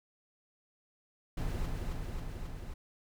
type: noise with echo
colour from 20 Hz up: brown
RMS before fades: -34 dBFS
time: 1.37-1.66 s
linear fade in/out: 5 ms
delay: 270 ms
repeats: 4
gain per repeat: -2 dB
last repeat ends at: 2.74 s
effects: none